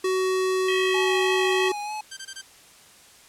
square tone, 374.5 Hz, F#4, 21 cents sharp, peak -22 dBFS, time 0.04-1.72 s, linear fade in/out 5 ms
harmonic tone, 642 Hz, E5, 46 cents flat, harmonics 3 / 4 / 5, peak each -29 / -30 / -31 dBFS, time 0.68-1.69 s, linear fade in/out 5 ms
square tone with vibrato, 840 Hz, G#5, 19 cents sharp, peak -30 dBFS, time 0.94-2.01 s, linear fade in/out 5 ms, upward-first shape sine, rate 3.2 Hz, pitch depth 31 cents each way
10% pulse tone bursts, 1568 Hz, G6, in tune, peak -26 dBFS, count 4, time 2.11-2.417 s, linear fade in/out 10 ms, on 61 ms, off 21 ms
effects white hiss -51 dBFS RMS until 3.28 s + low-pass 10000 Hz 12 dB/octave

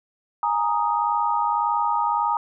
sine chord, Ab suspended second, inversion none, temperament equal, 830.6 / 932.3 / 1244.5 Hz, Ab5 / Bb5 / Eb6, 0 / 0 / 0 cents, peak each -25 / -22 / -25 dBFS, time 0.43-2.37 s, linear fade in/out 2 ms, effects none

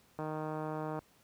click train, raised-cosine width 1 ms, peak -25 dBFS, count 125, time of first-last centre 0.19-0.99 s, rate 155 Hz, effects pink hiss -66 dBFS RMS until 1.23 s + high-pass 60 Hz 12 dB/octave

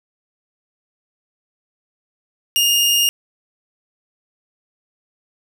sawtooth tone, 2835 Hz, F7, 25 cents sharp, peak -10 dBFS, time 2.56-3.09 s, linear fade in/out 0 ms, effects none

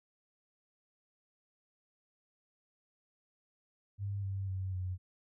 sine tone with pitch steps, 100 / 97.21 / 94.5 / 91.86 Hz, G2 / G2 / F#2 / F#2, +35 / -14 / +37 / -12 cents, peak -34 dBFS, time 3.98-4.98 s, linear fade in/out 50 ms, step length 250 ms, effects none

